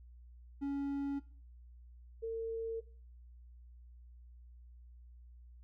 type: tone pair in turn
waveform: triangle / sine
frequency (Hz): 280 / 452.9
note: C#4 / A#4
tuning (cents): +18 / -50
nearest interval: minor sixth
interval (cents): 832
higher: second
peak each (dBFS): -32 / -35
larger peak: first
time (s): 0.61-1.2 / 2.22-2.81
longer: neither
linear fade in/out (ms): 20
effects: noise-tail reverb RT60 0.4 s tail -17 dB re dry + added 60 Hz sine -53 dBFS peak until 5.63 s